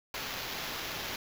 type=noise with sample-and-hold; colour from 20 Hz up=violet; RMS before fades=-38 dBFS; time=0.14-1.16 s; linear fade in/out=2 ms; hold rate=8820 Hz; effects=none